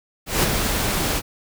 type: noise with ADSR envelope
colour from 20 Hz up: pink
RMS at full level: -17 dBFS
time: 0.26-1.22 s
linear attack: 170 ms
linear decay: 22 ms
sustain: -5 dB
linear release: 48 ms
effects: none